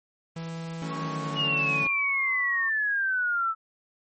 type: tone with pitch glide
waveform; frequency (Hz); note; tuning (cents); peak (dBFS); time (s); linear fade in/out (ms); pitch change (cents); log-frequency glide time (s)
45% pulse; 164.81 to 146.83; E3 to D3; 0 to 0; -33; 0.36-1.84; 5; -200; 0.8-1.51
type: chord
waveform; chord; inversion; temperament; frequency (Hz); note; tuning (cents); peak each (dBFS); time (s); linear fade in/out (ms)
sawtooth; F# minor seventh; third; equal; 164.81 / 185 / 220 / 277.2; E3 / F#3 / A3 / C#4; 0 / 0 / 0 / 0; -36 / -38 / -37 / -33; 0.82-1.87; 0
type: tone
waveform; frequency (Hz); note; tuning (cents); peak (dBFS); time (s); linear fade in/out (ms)
sine; 1108; C#6; -1; -33; 0.9-2.7; 20
type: exponential sweep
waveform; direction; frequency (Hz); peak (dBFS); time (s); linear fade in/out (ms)
sine; down; 2919 to 1308; -23; 1.35-3.55; 50
effects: MP3 32 kbps